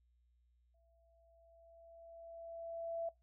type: tone with exponential growth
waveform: sine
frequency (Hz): 668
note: E5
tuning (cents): +23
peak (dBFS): -36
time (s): 0.74-3.09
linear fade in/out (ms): 5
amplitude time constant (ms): 510
effects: noise-tail reverb RT60 0.2 s tail -20 dB re dry + added 60 Hz sine -70 dBFS peak until 3.22 s